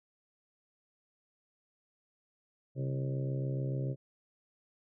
harmonic tone with a mistuned harmonic, 67 Hz, C2, 42 cents sharp, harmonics 2 / 3 / 4 / 5 / 6 / 7 / 8 / 9, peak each -32 / -48 / -45 / -45 / -45 / -52 / -45 / -52 dBFS, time 2.75-3.96 s, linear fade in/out 50 ms, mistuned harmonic 3, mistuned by -60 cents, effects none

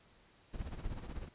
brown noise with tremolo, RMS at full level -39 dBFS, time 0.53-1.29 s, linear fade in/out 10 ms, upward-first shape sine, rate 16 Hz, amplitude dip 70%, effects pink hiss -65 dBFS RMS until 1.34 s + resampled to 8000 Hz

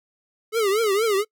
square tone with vibrato, 421.4 Hz, G#4, 25 cents sharp, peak -19 dBFS, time 0.52-1.25 s, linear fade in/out 50 ms, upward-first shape triangle, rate 4.3 Hz, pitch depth 190 cents each way, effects noise-tail reverb RT60 0.1 s tail -26 dB re dry

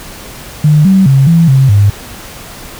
sine tone with pitch steps, 150.8 / 191.5 / 135.5 / 166.6 / 134 / 101.5 Hz, D3 / G3 / C#3 / E3 / C3 / G#2, +46 / -40 / -39 / +19 / +42 / -39 cents, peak -3 dBFS, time 0.64-1.9 s, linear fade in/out 5 ms, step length 210 ms, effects pink hiss -29 dBFS RMS until 2.79 s

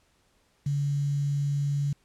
sine tone with quantisation, 142.6 Hz, C#3, 49 cents sharp, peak -24 dBFS, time 0.66-1.93 s, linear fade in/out 5 ms, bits 8, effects pink hiss -67 dBFS RMS until 2.04 s + low-pass 10000 Hz 12 dB/octave

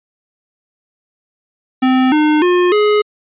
square tone with pitch steps, 258.4 / 303.8 / 357.1 / 419.8 Hz, C4 / D#4 / F4 / G#4, -21 / -41 / +39 / +19 cents, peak -10 dBFS, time 1.82-3.02 s, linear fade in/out 10 ms, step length 300 ms, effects resampled to 8000 Hz

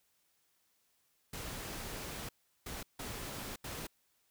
pink noise bursts at uneven times, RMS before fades -43 dBFS, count 4, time 1.33-2.29 / 2.66-2.83 / 2.99-3.56 / 3.64-3.87 s, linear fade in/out 5 ms, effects white hiss -75 dBFS RMS until 4.3 s

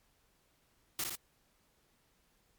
white noise with echo, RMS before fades -35 dBFS, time 0.99-1.04 s, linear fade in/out 2 ms, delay 57 ms, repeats 2, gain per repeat -3 dB, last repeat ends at 1.154 s, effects pink hiss -72 dBFS RMS until 2.58 s + MP3 96 kbps

